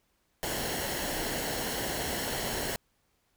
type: noise with comb filter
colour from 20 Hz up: pink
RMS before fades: -33 dBFS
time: 0.43-2.76 s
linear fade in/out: 0 ms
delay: 0.82 ms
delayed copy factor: -0.55
effects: pink hiss -73 dBFS RMS until 3.36 s